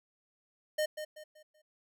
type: tone with echo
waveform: square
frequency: 612 Hz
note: D#5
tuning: 29 cents flat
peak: -29 dBFS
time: 0.78-0.86 s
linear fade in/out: 10 ms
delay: 190 ms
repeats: 4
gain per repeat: -9 dB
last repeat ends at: 1.62 s
effects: none